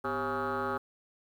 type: tone with frequency modulation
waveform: sine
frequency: 830.6 Hz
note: G#5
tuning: in tune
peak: -28 dBFS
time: 0.04-0.78 s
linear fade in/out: 10 ms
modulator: 145 Hz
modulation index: 4.1
effects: tanh soft clip ceiling -27 dBFS + 10-bit